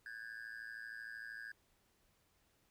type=tone with amplitude modulation; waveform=triangle; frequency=1628 Hz; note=G#6; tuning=35 cents flat; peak=-40 dBFS; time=0.06-1.52 s; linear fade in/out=2 ms; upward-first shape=sine; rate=113 Hz; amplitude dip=100%; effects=pink hiss -75 dBFS RMS until 2.7 s